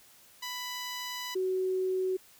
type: tone pair in turn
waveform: 10% pulse / sine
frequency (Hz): 992 / 373.9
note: B5 / F#4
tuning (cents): +7 / +18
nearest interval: octave + perfect fourth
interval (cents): 1689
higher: first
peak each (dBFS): -27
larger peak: neither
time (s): 0.42-1.35 / 1.35-2.17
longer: first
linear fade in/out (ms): 10
effects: white hiss -58 dBFS RMS until 2.39 s